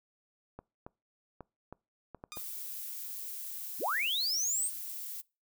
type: clicks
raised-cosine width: 1 ms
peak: -30 dBFS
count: 7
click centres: 0.59 / 0.865 / 1.407 / 1.726 / 2.147 / 2.239 / 2.372 s
type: tone with exponential decay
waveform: 10% pulse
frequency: 1221 Hz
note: D#6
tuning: 33 cents flat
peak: -31 dBFS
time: 2.32-2.49 s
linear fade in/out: 0 ms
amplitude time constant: 35 ms
type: noise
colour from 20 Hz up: violet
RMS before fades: -41 dBFS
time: 2.35-5.22 s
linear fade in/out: 20 ms
type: linear sweep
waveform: sine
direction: up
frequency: 130.81 to 8870 Hz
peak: -29 dBFS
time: 3.79-4.71 s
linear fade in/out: 50 ms
effects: noise-tail reverb RT60 0.3 s tail -25 dB re dry